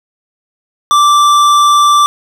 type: tone with tanh clipping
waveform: sine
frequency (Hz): 1172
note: D6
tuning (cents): -4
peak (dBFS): -7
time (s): 0.91-2.06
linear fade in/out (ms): 0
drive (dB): 15
effects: none